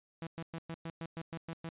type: tone bursts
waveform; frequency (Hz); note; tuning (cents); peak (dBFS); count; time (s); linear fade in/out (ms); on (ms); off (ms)
sawtooth; 164.81; E3; 0; -35; 10; 0.22-1.69; 0; 48; 110
effects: resampled to 8000 Hz